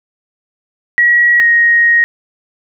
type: tone pair in turn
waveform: sine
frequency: 1915 / 1875.6 Hz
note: A#6 / A#6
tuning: +46 / +10 cents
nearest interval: unison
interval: 36 cents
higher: first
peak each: -6 dBFS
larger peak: neither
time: 0.98-1.4 / 1.4-2.04 s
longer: second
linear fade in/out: 0 ms
effects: none